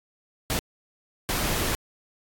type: noise bursts at uneven times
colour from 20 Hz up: pink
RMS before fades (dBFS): -26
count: 2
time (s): 0.5-0.59 / 1.29-1.75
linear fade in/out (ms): 0
effects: AAC 64 kbps